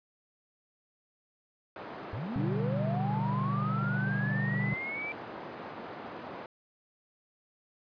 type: band-pass noise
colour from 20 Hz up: white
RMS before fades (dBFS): -43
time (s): 1.76-6.46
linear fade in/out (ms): 2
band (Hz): 150 to 970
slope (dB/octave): 12
type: linear sweep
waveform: sine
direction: up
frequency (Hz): 88.6 to 2349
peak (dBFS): -34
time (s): 2.13-5.12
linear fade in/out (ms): 0
type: chord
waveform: sine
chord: G major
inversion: first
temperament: just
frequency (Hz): 122.5 / 147 / 196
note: B2 / D3 / G3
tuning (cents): -14 / +2 / 0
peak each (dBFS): -33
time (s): 2.36-4.74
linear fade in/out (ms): 0
effects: resampled to 11025 Hz